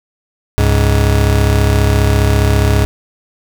40% pulse tone pair together, 69.6 / 104.4 Hz, C#2 / G#2, +8 / +10 cents, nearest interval perfect fifth, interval 702 cents, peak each -11 dBFS, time 0.58-2.85 s, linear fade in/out 0 ms, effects none

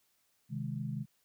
sine chord, Ab major, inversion first, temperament equal, 130.81 / 155.56 / 207.7 Hz, C3 / Eb3 / Ab3, 0 / 0 / 0 cents, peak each -38 / -39 / -40 dBFS, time 0.49-1.06 s, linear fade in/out 50 ms, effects white hiss -74 dBFS RMS until 1.24 s

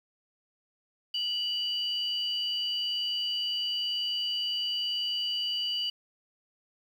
sine tone pair together, 2950 / 4669 Hz, F#7 / D8, -6 / -11 cents, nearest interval minor sixth, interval 795 cents, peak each -29 / -35 dBFS, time 1.14-5.9 s, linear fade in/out 5 ms, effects 9-bit

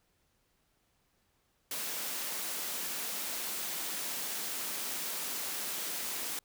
white high-pass noise, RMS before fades -37 dBFS, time 1.71-6.39 s, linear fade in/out 2 ms, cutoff 170 Hz, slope 24 dB/octave, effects pink hiss -74 dBFS RMS until 6.44 s

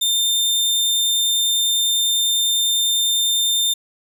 sawtooth tone, 3610 Hz, A7, 44 cents sharp, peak -13 dBFS, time 0.01-3.74 s, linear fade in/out 10 ms, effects none

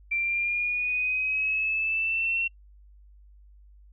sine linear sweep, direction up, 2349 to 2726 Hz, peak -24 dBFS, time 0.11-2.48 s, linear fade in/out 10 ms, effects noise-tail reverb RT60 0.1 s tail -24 dB re dry + added 50 Hz sine -50 dBFS peak until 3.92 s

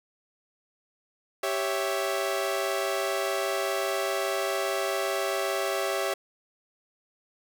sawtooth chord, C# diminished, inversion second, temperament equal, 392 / 554.4 / 659.3 Hz, G4 / C#5 / E5, 0 / 0 / 0 cents, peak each -27 dBFS, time 1.43-6.14 s, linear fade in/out 5 ms, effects none

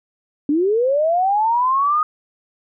sine linear sweep, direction up, 278.9 to 1252 Hz, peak -14 dBFS, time 0.49-2.03 s, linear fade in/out 2 ms, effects none

